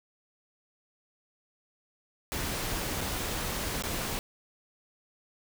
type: noise with dropouts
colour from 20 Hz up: pink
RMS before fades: -33 dBFS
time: 2.32-4.19 s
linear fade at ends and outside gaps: 0 ms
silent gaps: 3.008-3.012 / 3.823-3.837 s
effects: none